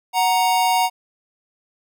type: tone pair together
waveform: square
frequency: 740.3 / 935 Hz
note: F#5 / A#5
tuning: +1 / +5 cents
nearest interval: major third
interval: 404 cents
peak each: -19 dBFS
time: 0.13-0.9 s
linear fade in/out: 50 ms
effects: none